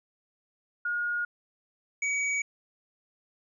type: tone pair in turn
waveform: sine / square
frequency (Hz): 1433 / 2265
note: F6 / C#7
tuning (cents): +44 / +37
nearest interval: minor sixth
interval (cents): 793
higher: second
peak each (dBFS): -27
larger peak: neither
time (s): 0.85-1.25 / 2.02-2.42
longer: neither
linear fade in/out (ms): 5
effects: resampled to 22050 Hz